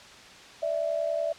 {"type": "tone pair together", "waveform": "sine", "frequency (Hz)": [587.3, 657.7], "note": ["D5", "E5"], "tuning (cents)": [0, -4], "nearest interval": "major second", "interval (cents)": 196, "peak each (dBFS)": [-29, -28], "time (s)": [0.62, 1.33], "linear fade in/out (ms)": 10, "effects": ["white hiss -48 dBFS RMS until 1.38 s", "low-pass 5000 Hz 12 dB/octave"]}